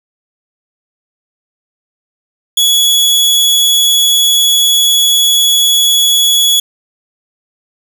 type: tone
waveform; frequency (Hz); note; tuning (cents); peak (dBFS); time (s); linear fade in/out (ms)
sawtooth; 3378; G#7; +29; -4; 2.57-6.6; 5
effects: none